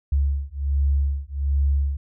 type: beating tone pair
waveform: sine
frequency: 69.3 / 70.6 Hz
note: C#2 / C#2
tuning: 0 / +32 cents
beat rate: 1.3 Hz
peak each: -22 dBFS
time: 0.12-1.97 s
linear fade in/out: 5 ms
effects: none